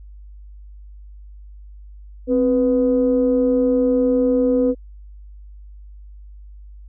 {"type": "tone pair together", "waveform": "sine", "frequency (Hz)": [261.6, 493.8], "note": ["C4", "B4"], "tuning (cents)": [0, 0], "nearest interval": "major seventh", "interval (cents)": 1100, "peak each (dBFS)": [-16, -16], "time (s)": [2.27, 4.75], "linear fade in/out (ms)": 50, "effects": ["tanh soft clip ceiling -7 dBFS", "added 50 Hz sine -37 dBFS peak until 6.88 s"]}